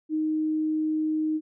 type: tone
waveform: sine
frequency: 311.1 Hz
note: D#4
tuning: in tune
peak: -23 dBFS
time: 0.09-1.41 s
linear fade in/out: 50 ms
effects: none